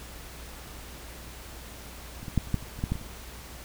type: clicks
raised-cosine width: 5 ms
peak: -26 / -23 / -10 / -30 / -12 / -30 / -29 / -15 / -14 / -25 / -29 dBFS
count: 11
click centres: 2.23 / 2.282 / 2.377 / 2.473 / 2.543 / 2.626 / 2.79 / 2.839 / 2.92 / 2.955 / 3.014 s
effects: added 60 Hz sine -45 dBFS peak until 3.64 s + pink hiss -45 dBFS RMS until 3.64 s